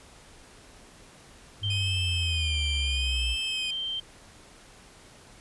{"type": "exponential sweep", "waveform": "sine", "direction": "down", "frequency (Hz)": [103.1, 58.8], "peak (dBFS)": -27, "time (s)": [1.61, 3.37], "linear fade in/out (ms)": 50}
{"type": "tone", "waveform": "sine", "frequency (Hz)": 3136, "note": "G7", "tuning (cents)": 0, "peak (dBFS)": -29, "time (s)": [1.63, 4], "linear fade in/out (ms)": 5}
{"type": "tone with vibrato", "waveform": "sawtooth", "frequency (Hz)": 2489, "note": "D#7", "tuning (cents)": 0, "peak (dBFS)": -30, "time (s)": [1.7, 3.71], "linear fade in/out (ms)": 5, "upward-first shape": "sine", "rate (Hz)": 0.76, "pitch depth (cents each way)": 88}
{"effects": ["pink hiss -52 dBFS RMS until 5.4 s", "resampled to 24000 Hz"]}